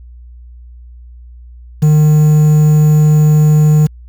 triangle tone with quantisation, 152.2 Hz, D#3, 38 cents flat, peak -3 dBFS, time 1.82-3.87 s, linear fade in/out 10 ms, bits 5, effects added 60 Hz sine -32 dBFS peak until 4.08 s

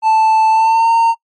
triangle tone with pitch glide, 880 to 916.8 Hz, A5 to A#5, 0 to -29 cents, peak -6 dBFS, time 0.02-1.15 s, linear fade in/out 50 ms, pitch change +71 cents, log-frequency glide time 0.5-0.9 s, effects noise-tail reverb RT60 0.1 s tail -24 dB re dry + MP3 48 kbps

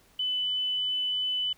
sine tone, 3001 Hz, F#7, 24 cents sharp, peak -26 dBFS, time 0.19-1.53 s, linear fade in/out 5 ms, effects pink hiss -61 dBFS RMS until 1.57 s

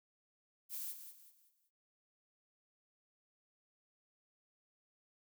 violet noise with echo, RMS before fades -43 dBFS, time 0.69-0.95 s, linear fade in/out 50 ms, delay 190 ms, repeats 4, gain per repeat -9 dB, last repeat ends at 1.71 s, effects none

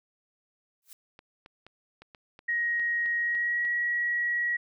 blue noise with exponential growth, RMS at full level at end -43 dBFS, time 0.82-0.93 s, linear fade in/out 1 ms, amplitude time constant 23 ms
clicks, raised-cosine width 0.3 ms, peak -32 dBFS, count 10, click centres 1.191 / 1.461 / 1.666 / 2.02 / 2.148 / 2.391 / 2.797 / 3.06 / 3.351 / 3.651 s
sine tone with pitch glide, 1885 to 1914.6 Hz, A#6 to A#6, +19 to +46 cents, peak -25 dBFS, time 2.48-4.57 s, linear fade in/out 10 ms, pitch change +27 cents, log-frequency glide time 3.18-3.65 s
effects none

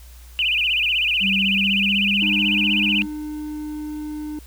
sine tone with vibrato, 2711 Hz, E7, 48 cents sharp, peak -17 dBFS, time 0.39-3.02 s, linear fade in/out 0 ms, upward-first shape sine, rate 16 Hz, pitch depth 210 cents each way
sine tone with pitch glide, 195.2 to 205.1 Hz, G3 to G#3, -7 to -21 cents, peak -22 dBFS, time 1.2-3.07 s, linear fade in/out 50 ms, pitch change +86 cents, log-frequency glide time 1.35-2.66 s
triangle tone, 302.3 Hz, D#4, 50 cents flat, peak -25 dBFS, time 2.22-4.39 s, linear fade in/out 2 ms
effects added 60 Hz sine -40 dBFS peak until 4.46 s + white hiss -50 dBFS RMS until 4.46 s

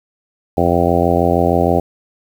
harmonic tone, 86.4 Hz, F2, 18 cents flat, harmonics 1 / 2 / 3 / 4 / 5 / 6 / 7 / 8 / 9, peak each -20 / -20 / -20 / -20 / -20 / -20 / -20 / -20 / -20 dBFS, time 0.57-1.8 s, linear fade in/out 5 ms, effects 7-bit

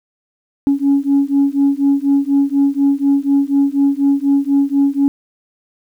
sine beating tone pair, 277.2 / 281.3 Hz, C#4 / C#4, 0 / +26 cents, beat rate 4.1 Hz, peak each -13 dBFS, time 0.67-5.08 s, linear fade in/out 0 ms, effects tanh soft clip ceiling -6 dBFS + 8-bit

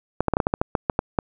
clicks, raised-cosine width 1 ms, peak -5 dBFS, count 12, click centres 0.206 / 0.283 / 0.337 / 0.369 / 0.402 / 0.469 / 0.539 / 0.615 / 0.752 / 0.898 / 0.991 / 1.188 s, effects none

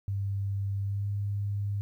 sine tone with pitch glide, 99.1 to 101.24 Hz, G2 to G#2, +19 to -44 cents, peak -28 dBFS, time 0.08-1.81 s, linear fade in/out 0 ms, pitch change +37 cents, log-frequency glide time 0.82-1.08 s, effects 11-bit

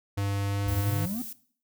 square tone with pitch glide, 99.9 to 100.71 Hz, G2 to G2, +33 to +47 cents, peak -27 dBFS, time 0.17-1.06 s, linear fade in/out 10 ms, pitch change +14 cents, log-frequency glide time 0.48-0.67 s
triangle exponential sweep, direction up, 65.41 to 261.6 Hz, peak -28 dBFS, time 0.66-1.22 s, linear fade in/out 5 ms
violet noise, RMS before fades -39 dBFS, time 0.68-1.33 s, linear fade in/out 5 ms
effects noise-tail reverb RT60 0.5 s tail -17 dB re dry

